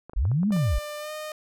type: clicks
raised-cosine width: 1 ms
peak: -27 dBFS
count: 7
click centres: 0.096 / 0.134 / 0.253 / 0.316 / 0.432 / 0.507 / 0.565 s
type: linear two-way sweep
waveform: sine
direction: up then down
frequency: 36.71 to 219.4 to 36.71 Hz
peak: -20 dBFS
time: 0.16-0.79 s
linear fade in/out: 10 ms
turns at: 0.49 s
type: tone with pitch glide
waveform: sawtooth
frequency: 596 to 613.1 Hz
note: D5 to D#5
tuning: +25 to -26 cents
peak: -29 dBFS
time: 0.52-1.32 s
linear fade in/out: 2 ms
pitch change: +49 cents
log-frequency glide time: 0.98-1.12 s
effects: none